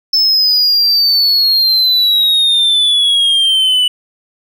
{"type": "exponential sweep", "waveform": "triangle", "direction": "down", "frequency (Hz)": [5280, 2960], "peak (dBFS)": -7, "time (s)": [0.13, 3.88], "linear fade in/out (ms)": 5, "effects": []}